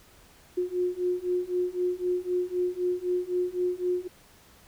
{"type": "beating tone pair", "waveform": "sine", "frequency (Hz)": [357.6, 361.5], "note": ["F4", "F#4"], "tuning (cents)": [41, -40], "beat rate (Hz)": 3.9, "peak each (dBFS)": [-29, -28], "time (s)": [0.57, 4.08], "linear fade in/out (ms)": 10, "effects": ["pink hiss -56 dBFS RMS until 4.67 s"]}